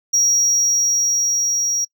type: tone with level ramp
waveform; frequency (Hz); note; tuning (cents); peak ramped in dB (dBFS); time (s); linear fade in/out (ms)
triangle; 5680; F8; +28; -12 to -17; 0.13-1.85; 10
effects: noise-tail reverb RT60 0.1 s tail -24 dB re dry